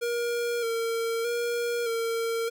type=tone with vibrato; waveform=square; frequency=466.2 Hz; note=A#4; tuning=in tune; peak=-27 dBFS; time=0.01-2.5 s; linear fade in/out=20 ms; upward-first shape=square; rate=0.81 Hz; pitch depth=30 cents each way; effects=none